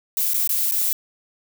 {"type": "noise with dropouts", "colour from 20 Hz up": "violet", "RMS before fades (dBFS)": -21, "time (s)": [0.17, 0.93], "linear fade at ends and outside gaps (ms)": 1, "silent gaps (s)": [[0.335, 0.343], [0.475, 0.492], [0.712, 0.721]], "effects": []}